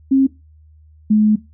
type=tone pair in turn; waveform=sine; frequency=268.6 / 213.2 Hz; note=C4 / G#3; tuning=+46 / +46 cents; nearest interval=major third; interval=400 cents; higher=first; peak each=-9 dBFS; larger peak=neither; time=0.11-0.27 / 1.1-1.36 s; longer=second; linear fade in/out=10 ms; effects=noise-tail reverb RT60 0.2 s tail -17 dB re dry + added 77 Hz sine -44 dBFS peak until 1.53 s